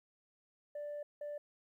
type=tone bursts at uneven times; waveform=sine; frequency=587.3 Hz; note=D5; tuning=in tune; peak=-38 dBFS; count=2; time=0.75-1.03 / 1.21-1.38 s; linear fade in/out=5 ms; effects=tanh soft clip ceiling -38 dBFS + 13-bit